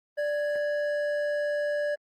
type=tone pair together; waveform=triangle; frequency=588 / 1665.8 Hz; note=D5 / G#6; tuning=+2 / +5 cents; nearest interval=octave + tritone; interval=1803 cents; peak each=-24 / -34 dBFS; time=0.17-1.96 s; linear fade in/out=20 ms; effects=Opus 24 kbps